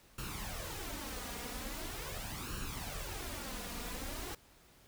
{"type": "noise with flanger", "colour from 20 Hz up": "pink", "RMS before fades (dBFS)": -42, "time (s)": [0.18, 4.35], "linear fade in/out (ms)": 5, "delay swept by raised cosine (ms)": [0.71, 4.21], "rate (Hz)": 0.42, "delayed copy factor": 0.65, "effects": ["pink hiss -63 dBFS RMS until 4.87 s"]}